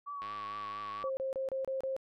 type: tone with vibrato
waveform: sine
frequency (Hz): 1133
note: C#6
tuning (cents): +37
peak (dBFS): -38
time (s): 0.06-1.1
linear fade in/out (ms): 20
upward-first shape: triangle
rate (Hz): 4.4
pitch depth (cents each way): 41
type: click train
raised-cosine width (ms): 0.3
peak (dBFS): -31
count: 85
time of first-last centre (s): 0.22-1.028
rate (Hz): 104
type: tone bursts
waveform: sine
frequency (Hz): 532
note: C5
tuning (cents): +29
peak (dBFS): -32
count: 6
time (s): 1.04-1.965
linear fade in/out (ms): 0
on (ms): 130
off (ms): 29
effects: none